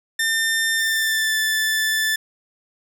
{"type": "tone with pitch glide", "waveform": "sawtooth", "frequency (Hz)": [1800, 1755.8], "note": ["A6", "A6"], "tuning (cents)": [39, -4], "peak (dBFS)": -15, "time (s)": [0.19, 2.16], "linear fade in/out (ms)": 5, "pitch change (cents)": -43, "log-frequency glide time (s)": [0.76, 1.38], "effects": []}